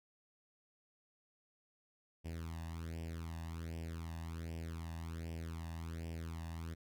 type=tone with flanger; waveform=sawtooth; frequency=82.41 Hz; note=E2; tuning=in tune; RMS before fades=-44 dBFS; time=2.24-6.75 s; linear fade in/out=20 ms; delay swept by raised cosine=0.37 to 1.12 ms; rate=1.3 Hz; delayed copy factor=+0.8; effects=none